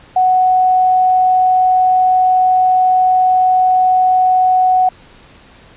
sine tone, 741 Hz, F#5, 2 cents sharp, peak -8 dBFS, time 0.16-4.89 s, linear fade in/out 5 ms, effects pink hiss -43 dBFS RMS until 5.76 s + resampled to 8000 Hz

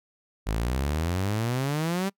sawtooth exponential sweep, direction up, 50.8 to 199.9 Hz, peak -21 dBFS, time 0.46-2.1 s, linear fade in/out 20 ms, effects noise-tail reverb RT60 0.1 s tail -26 dB re dry

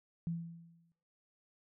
sine tone with exponential decay, 167.8 Hz, E3, 31 cents sharp, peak -32 dBFS, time 0.27-0.92 s, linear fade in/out 0 ms, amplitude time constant 140 ms, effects noise-tail reverb RT60 0.6 s tail -20 dB re dry

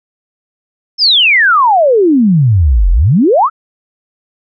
sine exponential two-way sweep, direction down then up, 5400 to 40.4 to 1396 Hz, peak -5 dBFS, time 0.98-3.5 s, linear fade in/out 50 ms, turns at 2.91 s, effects none

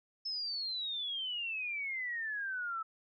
sine exponential sweep, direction down, 5274 to 1300 Hz, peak -35 dBFS, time 0.25-2.83 s, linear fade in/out 10 ms, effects none

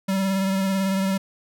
square tone with vibrato, 192.8 Hz, G3, 28 cents flat, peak -21 dBFS, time 0.08-1.18 s, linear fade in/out 10 ms, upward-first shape triangle, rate 18 Hz, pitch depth 31 cents each way, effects none

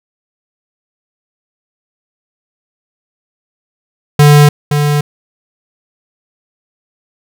square tone with echo, 146.83 Hz, D3, in tune, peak -3 dBFS, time 4.19-4.49 s, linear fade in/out 5 ms, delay 520 ms, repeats 1, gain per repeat -7 dB, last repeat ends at 5.01 s, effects none

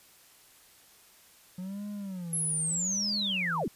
triangle tone with vibrato, 178.9 Hz, F3, 42 cents sharp, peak -33 dBFS, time 1.58-3.64 s, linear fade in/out 5 ms, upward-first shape sine, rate 0.81 Hz, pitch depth 250 cents each way
sine linear sweep, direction down, 11175 to 140 Hz, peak -28 dBFS, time 2.33-3.68 s, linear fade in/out 2 ms
effects white hiss -58 dBFS RMS until 3.75 s + resampled to 32000 Hz

